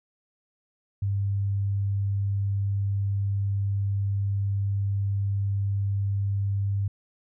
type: tone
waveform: sine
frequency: 99.5 Hz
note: G2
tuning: 26 cents sharp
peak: -23 dBFS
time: 1.02-6.88 s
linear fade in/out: 5 ms
effects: none